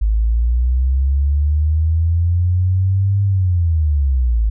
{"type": "linear two-way sweep", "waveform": "sine", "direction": "up then down", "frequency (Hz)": [51.91, 100.4, 51.91], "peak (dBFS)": -12, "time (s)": [0.01, 4.5], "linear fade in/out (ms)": 10, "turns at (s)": 3.23, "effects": []}